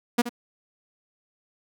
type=tone with echo; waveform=sawtooth; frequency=240 Hz; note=B3; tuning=49 cents flat; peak=-13 dBFS; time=0.18-0.22 s; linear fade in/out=10 ms; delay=74 ms; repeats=1; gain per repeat=-12 dB; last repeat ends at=0.294 s; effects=none